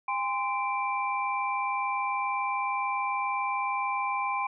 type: tone cluster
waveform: sine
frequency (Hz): 807 / 1034 / 2349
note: G#5 / C6 / D7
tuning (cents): -50 / -21 / 0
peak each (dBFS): -32 / -29 / -34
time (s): 0.08-4.47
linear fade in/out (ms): 5
effects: none